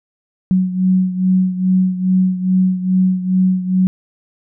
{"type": "beating tone pair", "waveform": "sine", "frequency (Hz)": [185, 187.4], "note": ["F#3", "F#3"], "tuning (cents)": [0, 22], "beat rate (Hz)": 2.4, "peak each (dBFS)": [-13, -18], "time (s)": [0.51, 3.87], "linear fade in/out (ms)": 0, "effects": []}